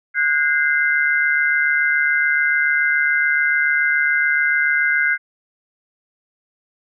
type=tone cluster; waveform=sine; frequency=1464 / 1611 / 2075 Hz; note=F#6 / G6 / C7; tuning=-19 / +47 / -15 cents; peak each=-19 dBFS; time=0.14-5.18 s; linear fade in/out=50 ms; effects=none